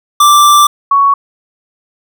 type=tone pair in turn; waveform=square / sine; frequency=1174.7 / 1115.6 Hz; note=D6 / C#6; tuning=0 / +11 cents; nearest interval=minor second; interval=89 cents; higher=first; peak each=-4 / -5 dBFS; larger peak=first; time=0.2-0.67 / 0.91-1.14 s; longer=first; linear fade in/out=5 ms; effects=none